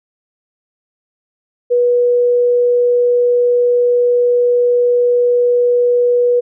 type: tone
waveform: sine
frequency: 486.6 Hz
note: B4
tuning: 26 cents flat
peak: -9 dBFS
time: 1.7-6.41 s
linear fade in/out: 20 ms
effects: none